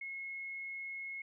sine tone, 2171 Hz, C#7, 37 cents flat, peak -40 dBFS, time 0.01-1.22 s, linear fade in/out 5 ms, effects none

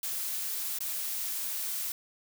blue noise with dropouts, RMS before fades -34 dBFS, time 0.03-1.92 s, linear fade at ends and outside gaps 2 ms, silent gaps 0.788-0.805 s, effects none

